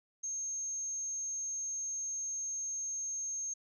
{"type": "tone", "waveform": "sine", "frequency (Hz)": 6420, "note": "G8", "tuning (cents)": 40, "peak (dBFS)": -35, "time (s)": [0.23, 3.54], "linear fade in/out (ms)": 10, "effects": []}